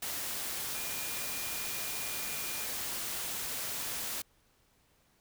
sine tone in noise, 2420 Hz, D#7, 49 cents flat, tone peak -46 dBFS, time 0.75-2.66 s, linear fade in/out 5 ms, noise white, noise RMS -37 dBFS, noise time 0.02-4.22 s, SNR -12 dB, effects pink hiss -69 dBFS RMS until 5.2 s

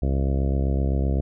harmonic tone, 67.8 Hz, C#2, 38 cents flat, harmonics 1 / 2 / 3 / 4 / 5 / 6 / 7 / 8 / 9 / 10, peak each -21 / -27 / -31 / -33 / -35 / -37 / -38 / -39 / -40 / -41 dBFS, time 0.02-1.21 s, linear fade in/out 5 ms, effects none

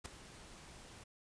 pink noise with ADSR envelope, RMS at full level -41 dBFS, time 0.04-1.04 s, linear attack 18 ms, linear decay 5 ms, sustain -14 dB, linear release 10 ms, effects resampled to 22050 Hz

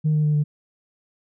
sine tone with pitch steps, 153.9 / 152.04 / 150.21 / 148.4 Hz, D#3 / D#3 / D3 / D3, -19 / -40 / +39 / +18 cents, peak -15 dBFS, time 0.04-0.44 s, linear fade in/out 20 ms, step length 100 ms, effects tanh soft clip ceiling -14 dBFS

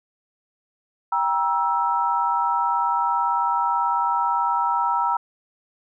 sine chord, E diminished, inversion first, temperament just, 791.1 / 949.3 / 1318.5 Hz, G5 / Bb5 / E6, +16 / +31 / 0 cents, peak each -26 / -21 / -24 dBFS, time 1.12-5.17 s, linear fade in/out 5 ms, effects none

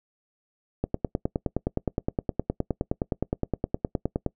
click train, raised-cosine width 2 ms, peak -11 dBFS, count 34, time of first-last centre 0.84-4.263 s, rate 9.64 Hz, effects noise-tail reverb RT60 0.1 s tail -23 dB re dry

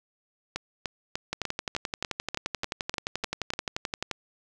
two click trains, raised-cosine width 0.2 ms, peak -12 / -13 dBFS, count 33 / 11, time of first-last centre 1.33-4.113 / 0.56-3.536 s, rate 11.5 / 3.36 Hz, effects none

